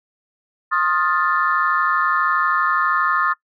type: chord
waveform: sine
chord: F dominant seventh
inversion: second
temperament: equal with one note detuned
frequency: 1066 / 1244.5 / 1396.9 / 1760 Hz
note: C6 / Eb6 / F6 / A6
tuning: +32 / 0 / 0 / 0 cents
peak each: -21 / -19 / -23 / -22 dBFS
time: 0.71-3.34 s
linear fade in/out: 20 ms
effects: noise-tail reverb RT60 0.1 s tail -21 dB re dry + tanh soft clip ceiling -5 dBFS